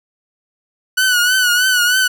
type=tone with vibrato; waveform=sawtooth; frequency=1480 Hz; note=F#6; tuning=in tune; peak=-8 dBFS; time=0.97-2.08 s; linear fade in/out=10 ms; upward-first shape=triangle; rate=3.2 Hz; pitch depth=72 cents each way; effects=none